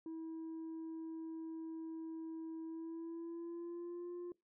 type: tone with pitch glide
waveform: sine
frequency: 323.9 to 351.2 Hz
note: E4 to F4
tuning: -30 to +10 cents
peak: -40 dBFS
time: 0.06-4.32 s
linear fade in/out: 2 ms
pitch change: +140 cents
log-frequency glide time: 2.64-4.12 s
effects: noise-tail reverb RT60 0.2 s tail -23 dB re dry + tanh soft clip ceiling -42 dBFS